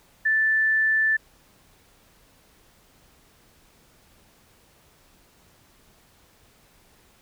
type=tone; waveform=sine; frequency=1760 Hz; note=A6; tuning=in tune; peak=-18 dBFS; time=0.25-1.17 s; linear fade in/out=10 ms; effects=pink hiss -58 dBFS RMS until 7.21 s